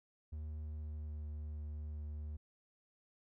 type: tone with pitch glide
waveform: triangle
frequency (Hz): 76.7 to 75.21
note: D#2 to D2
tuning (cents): -24 to +42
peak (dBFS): -39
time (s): 0.32-2.37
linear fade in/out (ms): 10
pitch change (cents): -34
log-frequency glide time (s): 0.58-1.35
effects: none